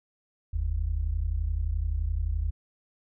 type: tone pair together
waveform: sine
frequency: 46.38 / 78 Hz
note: F#1 / D#2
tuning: +5 / +5 cents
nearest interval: major sixth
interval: 900 cents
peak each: -28 dBFS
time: 0.53-2.51 s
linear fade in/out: 10 ms
effects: none